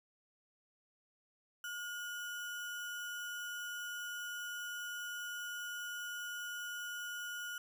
sine tone with sample-and-hold, 1435 Hz, F6, 47 cents sharp, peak -40 dBFS, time 1.64-7.58 s, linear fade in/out 2 ms, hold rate 4410 Hz, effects none

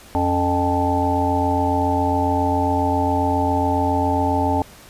harmonic tone with a mistuned harmonic, 87.31 Hz, F2, in tune, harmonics 1 / 3 / 5 / 7 / 9 / 10, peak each -23 / -22 / -28 / -26 / -24 / -22 dBFS, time 0.15-4.62 s, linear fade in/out 0 ms, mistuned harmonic 3, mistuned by +91 cents, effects pink hiss -44 dBFS RMS until 4.89 s + resampled to 32000 Hz

